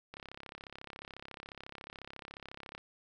click train, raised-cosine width 0.3 ms, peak -29 dBFS, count 91, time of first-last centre 0.14-2.779 s, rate 34.1 Hz, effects none

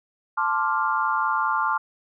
sine chord, D minor seventh, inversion second, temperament equal with one note detuned, 880 / 1050.1 / 1174.7 / 1396.9 Hz, A5 / C6 / D6 / F6, 0 / +6 / 0 / 0 cents, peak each -26 dBFS, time 0.37-1.78 s, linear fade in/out 10 ms, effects none

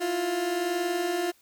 30% pulse tone pair together, 331.3 / 352.2 Hz, E4 / F4, +9 / +15 cents, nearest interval minor second, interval 106 cents, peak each -31 / -24 dBFS, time 0-1.32 s, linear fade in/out 20 ms, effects white hiss -62 dBFS RMS until 1.41 s

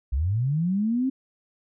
sine linear sweep, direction up, 58.27 to 270.5 Hz, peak -21 dBFS, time 0.12-1.1 s, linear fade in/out 10 ms, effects none

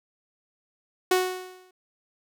sawtooth tone with exponential decay, 368.7 Hz, F#4, 6 cents flat, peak -13 dBFS, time 1.11-1.71 s, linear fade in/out 5 ms, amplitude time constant 130 ms, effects none

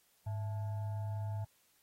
sine tone with frequency modulation, 103.83 Hz, G#2, in tune, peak -35 dBFS, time 0.26-1.45 s, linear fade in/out 10 ms, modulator 769 Hz, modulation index 0.32, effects white hiss -71 dBFS RMS until 1.82 s + AAC 48 kbps

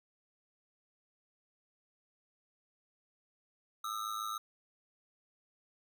square ring-modulated tone, 1270 Hz, D#6, 35 cents sharp, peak -34 dBFS, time 3.84-4.38 s, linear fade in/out 5 ms, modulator 53.4 Hz, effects none

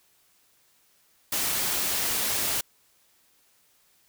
white noise, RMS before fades -27 dBFS, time 1.32-2.61 s, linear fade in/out 5 ms, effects white hiss -64 dBFS RMS until 4.08 s

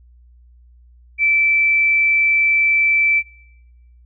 sine tone, 2325 Hz, D7, 18 cents flat, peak -12 dBFS, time 1.18-3.23 s, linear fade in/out 50 ms, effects noise-tail reverb RT60 0.9 s tail -22 dB re dry + added 60 Hz sine -45 dBFS peak until 4.05 s

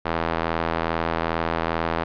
sawtooth tone with band-pass filter, 82.41 Hz, E2, in tune, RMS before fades -25 dBFS, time 0.05-2.04 s, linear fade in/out 10 ms, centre 1000 Hz, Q 0.8, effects resampled to 11025 Hz

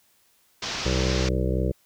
white low-pass noise, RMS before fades -31 dBFS, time 0.62-1.29 s, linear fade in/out 5 ms, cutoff 6100 Hz, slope 48 dB/octave
harmonic tone, 63.9 Hz, C2, 40 cents flat, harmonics 1 / 2 / 3 / 5 / 6 / 7 / 8 / 9, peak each -25 / -28 / -30 / -32 / -33 / -33 / -34 / -35 dBFS, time 0.85-1.72 s, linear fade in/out 10 ms
effects white hiss -63 dBFS RMS until 1.85 s

